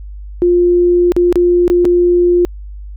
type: tone with dropouts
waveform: sine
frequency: 351.8 Hz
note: F4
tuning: 13 cents sharp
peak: -7 dBFS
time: 0.42-2.45 s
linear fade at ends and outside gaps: 0 ms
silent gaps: 1.12-1.165 / 1.326-1.357 / 1.679-1.7 / 1.847-1.853 s
effects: added 50 Hz sine -26 dBFS peak until 2.96 s